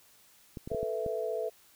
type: clicks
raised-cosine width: 3 ms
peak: -26 dBFS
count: 6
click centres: 0.572 / 0.675 / 0.717 / 0.747 / 0.83 / 1.063 s
type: chord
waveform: sine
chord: A suspended second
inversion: none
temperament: just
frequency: 440 / 495 / 660 Hz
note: A4 / B4 / E5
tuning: 0 / +4 / +2 cents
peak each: -34 / -36 / -35 dBFS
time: 0.7-1.5 s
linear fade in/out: 20 ms
effects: white hiss -61 dBFS RMS until 1.75 s

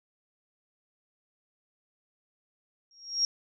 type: tone with exponential growth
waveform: sine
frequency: 5588 Hz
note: F8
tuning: in tune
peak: -20 dBFS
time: 2.91-3.25 s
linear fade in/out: 1 ms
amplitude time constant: 72 ms
effects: none

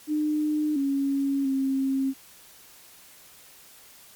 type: tone with pitch steps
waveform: sine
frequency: 302.9 / 276.4 / 268.6 Hz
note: D#4 / C#4 / C4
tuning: -46 / -5 / +46 cents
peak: -22 dBFS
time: 0.07-2.14 s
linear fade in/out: 50 ms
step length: 690 ms
effects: white hiss -51 dBFS RMS until 4.15 s + MP3 96 kbps

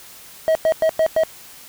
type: tone bursts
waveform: triangle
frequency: 639 Hz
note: D#5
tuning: 46 cents sharp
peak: -11 dBFS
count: 5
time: 0.48-1.235 s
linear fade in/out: 0 ms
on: 71 ms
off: 100 ms
effects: white hiss -42 dBFS RMS until 1.68 s

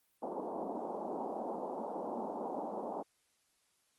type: band-pass noise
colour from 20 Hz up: white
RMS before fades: -40 dBFS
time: 0.22-3.03 s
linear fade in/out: 10 ms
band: 200 to 920 Hz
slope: 48 dB/octave
effects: white hiss -75 dBFS RMS until 3.98 s + Opus 32 kbps

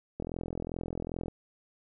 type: click train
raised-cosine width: 2 ms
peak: -22 dBFS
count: 47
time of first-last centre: 0.2-1.282 s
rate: 42.5 Hz
effects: none

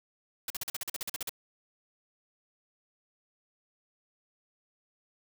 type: noise bursts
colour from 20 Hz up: white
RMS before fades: -35 dBFS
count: 13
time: 0.48-1.294 s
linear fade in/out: 2 ms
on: 22 ms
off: 44 ms
effects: none

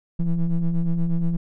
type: ring-modulated tone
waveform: triangle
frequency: 82.6 Hz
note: E2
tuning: 4 cents sharp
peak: -13 dBFS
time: 0.19-1.37 s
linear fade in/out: 10 ms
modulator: 86.8 Hz
effects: none

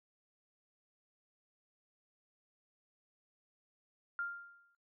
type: tone with exponential decay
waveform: sine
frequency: 1396.9 Hz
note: F6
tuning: in tune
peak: -33 dBFS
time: 4.19-4.75 s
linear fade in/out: 1 ms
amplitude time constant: 120 ms
effects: noise-tail reverb RT60 0.1 s tail -17 dB re dry

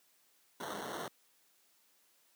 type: noise with sample-and-hold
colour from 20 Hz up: white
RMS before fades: -41 dBFS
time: 0.6-1.08 s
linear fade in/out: 2 ms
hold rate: 2450 Hz
effects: white hiss -70 dBFS RMS until 2.35 s + high-pass 200 Hz 12 dB/octave

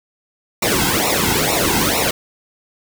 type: noise with flanger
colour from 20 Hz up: pink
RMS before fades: -17 dBFS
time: 0.62-2.11 s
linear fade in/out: 5 ms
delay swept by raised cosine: 0.62 to 1.72 ms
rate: 2.2 Hz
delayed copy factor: -1
effects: none

